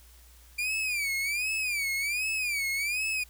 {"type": "tone with vibrato", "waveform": "40% pulse", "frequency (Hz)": 2371, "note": "D7", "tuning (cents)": 16, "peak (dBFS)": -27, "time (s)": [0.58, 3.24], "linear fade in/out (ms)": 10, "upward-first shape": "sine", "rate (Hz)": 1.3, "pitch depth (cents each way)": 160, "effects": ["added 60 Hz sine -53 dBFS peak until 3.29 s", "white hiss -58 dBFS RMS until 3.29 s"]}